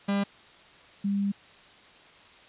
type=tone pair in turn; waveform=45% pulse / sine; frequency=200 / 200 Hz; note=G3 / G3; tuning=+35 / +35 cents; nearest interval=unison; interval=0 cents; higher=neither; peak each=-24 dBFS; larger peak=neither; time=0.08-0.24 / 1.04-1.32 s; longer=second; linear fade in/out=10 ms; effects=white hiss -53 dBFS RMS until 2.48 s + resampled to 8000 Hz

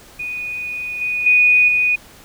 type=tone with level steps; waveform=sine; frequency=2474 Hz; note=D#7; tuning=10 cents flat; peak=-23 / -18 / -9 / -13 dBFS; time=0.19-1.96 s; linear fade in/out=10 ms; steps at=1.01 / 1.26 / 1.68 s; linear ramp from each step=5 ms; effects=pink hiss -44 dBFS RMS until 2.24 s

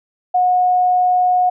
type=tone; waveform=sine; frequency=727 Hz; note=F#5; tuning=31 cents flat; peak=-11 dBFS; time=0.34-1.5 s; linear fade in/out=10 ms; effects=none

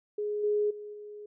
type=tone with level steps; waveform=sine; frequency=417.4 Hz; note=G#4; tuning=9 cents sharp; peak=-29 / -24 / -39 / -41 dBFS; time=0.18-1.26 s; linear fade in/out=5 ms; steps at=0.43 / 0.7 / 0.93 s; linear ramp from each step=10 ms; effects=none

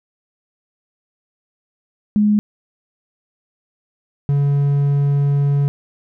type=tone pair in turn; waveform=sine / triangle; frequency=209.2 / 141.94 Hz; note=G#3 / C#3; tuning=+13 / +41 cents; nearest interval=perfect fifth; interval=672 cents; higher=first; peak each=-11 dBFS; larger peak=neither; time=2.16-2.39 / 4.29-5.68 s; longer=second; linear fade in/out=0 ms; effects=none

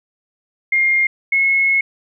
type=tone pair in turn; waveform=sine; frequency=2122 / 2178 Hz; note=C7 / C#7; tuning=+24 / -31 cents; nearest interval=unison; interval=45 cents; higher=second; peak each=-12 dBFS; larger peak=neither; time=0.72-1.07 / 1.32-1.81 s; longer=second; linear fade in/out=5 ms; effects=none

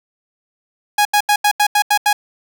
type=tone bursts; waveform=sawtooth; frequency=829 Hz; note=G#5; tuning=3 cents flat; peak=-7 dBFS; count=8; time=0.98-2.13 s; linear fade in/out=5 ms; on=72 ms; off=82 ms; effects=none

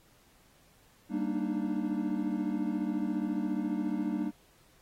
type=chord; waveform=triangle; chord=Eb major seventh; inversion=first; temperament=equal with one note detuned; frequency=196 / 233.1 / 293.7 / 308.1 Hz; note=G3 / Bb3 / D4 / Eb4; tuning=0 / 0 / 0 / -17 cents; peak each=-33 dBFS; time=1.09-4.32 s; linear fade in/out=50 ms; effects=pink hiss -64 dBFS RMS until 4.81 s + AAC 48 kbps

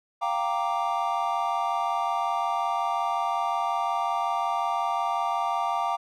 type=chord; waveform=triangle; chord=G minor seventh; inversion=third; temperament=equal; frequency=698.5 / 784 / 932.3 / 1174.7 Hz; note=F5 / G5 / Bb5 / D6; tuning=0 / 0 / 0 / 0 cents; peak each=-28 dBFS; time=0.21-5.97 s; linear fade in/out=20 ms; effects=none

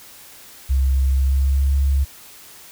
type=tone with pitch glide; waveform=sine; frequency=66.6 to 68.87 Hz; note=C2 to C#2; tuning=+31 to -11 cents; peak=-14 dBFS; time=0.69-2.05 s; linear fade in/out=20 ms; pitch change=+58 cents; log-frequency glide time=1.11-1.71 s; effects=white hiss -43 dBFS RMS until 2.71 s

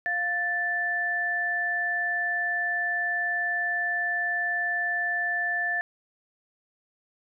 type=tone pair together; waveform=sine; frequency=699.2 / 1760 Hz; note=F5 / A6; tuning=+2 / 0 cents; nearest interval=octave + major third; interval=1598 cents; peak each=-33 / -25 dBFS; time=0.06-5.81 s; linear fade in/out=0 ms; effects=none

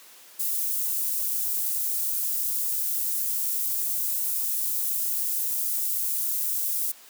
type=high-pass noise; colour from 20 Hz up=white; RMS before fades=-27 dBFS; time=0.39-6.92 s; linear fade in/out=10 ms; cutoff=11000 Hz; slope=12 dB/octave; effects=white hiss -50 dBFS RMS until 7.09 s + high-pass 300 Hz 12 dB/octave

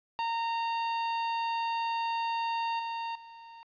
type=tone with level steps; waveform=45% pulse; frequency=921 Hz; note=A#5; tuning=21 cents flat; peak=-29 / -33 / -47 dBFS; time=0.19-3.63 s; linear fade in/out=0 ms; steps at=2.79 / 3.15 s; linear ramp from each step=5 ms; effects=resampled to 11025 Hz + 11-bit

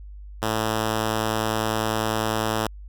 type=tone; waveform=5% pulse; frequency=110 Hz; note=A2; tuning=in tune; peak=-11 dBFS; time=0.42-2.67 s; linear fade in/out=5 ms; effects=added 50 Hz sine -37 dBFS peak until 2.88 s

